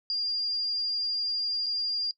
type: tone with dropouts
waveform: sine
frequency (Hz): 4804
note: D8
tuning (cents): +38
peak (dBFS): -26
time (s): 0.1-2.11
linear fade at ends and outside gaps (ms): 1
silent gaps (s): 1.661-1.665
effects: noise-tail reverb RT60 0.1 s tail -23 dB re dry